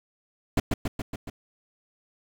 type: noise with echo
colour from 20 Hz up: brown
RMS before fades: -21 dBFS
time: 0.57-0.6 s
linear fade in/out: 5 ms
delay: 140 ms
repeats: 5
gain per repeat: -3 dB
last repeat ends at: 1.3 s
effects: none